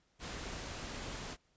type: noise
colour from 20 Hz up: pink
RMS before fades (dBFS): -43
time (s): 0.19-1.37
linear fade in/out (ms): 50
effects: pink hiss -74 dBFS RMS until 1.56 s + resampled to 16000 Hz